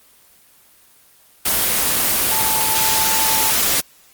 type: tone in noise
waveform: sine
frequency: 880 Hz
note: A5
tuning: in tune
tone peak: -23 dBFS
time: 2.31-3.51 s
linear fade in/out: 10 ms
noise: white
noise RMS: -17 dBFS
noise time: 1.45-3.81 s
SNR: -9 dB
effects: white hiss -51 dBFS RMS until 4.13 s + Opus 24 kbps